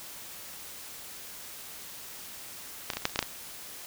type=clicks; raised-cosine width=0.2 ms; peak=-12 / -17 / -14 / -29 / -7 / -27 / -12 / -6 / -13 dBFS; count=9; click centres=2.902 / 2.935 / 2.97 / 3.021 / 3.054 / 3.096 / 3.159 / 3.191 / 3.227 s; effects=white hiss -44 dBFS RMS until 3.86 s